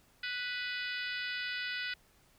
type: harmonic tone with a mistuned harmonic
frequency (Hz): 493.9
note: B4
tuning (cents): 0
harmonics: 3 / 4 / 5 / 6 / 7 / 8 / 9 / 10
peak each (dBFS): -39 / -41 / -43 / -45 / -46 / -47 / -48 / -49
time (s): 0.23-1.94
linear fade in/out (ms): 5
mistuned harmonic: 5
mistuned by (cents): +16
effects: pink hiss -66 dBFS RMS until 2.38 s